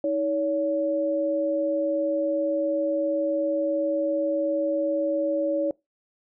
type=tone pair together; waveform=sine; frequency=317.6 / 565.2 Hz; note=D#4 / C#5; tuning=+36 / +34 cents; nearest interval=minor seventh; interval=998 cents; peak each=-27 / -23 dBFS; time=0.04-5.71 s; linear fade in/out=2 ms; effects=noise-tail reverb RT60 0.2 s tail -23 dB re dry